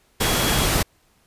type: tone in noise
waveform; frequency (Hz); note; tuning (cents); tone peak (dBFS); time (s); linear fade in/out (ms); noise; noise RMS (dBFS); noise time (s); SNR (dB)
sine; 3322; G#7; 0; -29; 0.2-0.66; 10; pink; -20; 0.2-0.83; -12
effects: pink hiss -61 dBFS RMS until 1.26 s + resampled to 32000 Hz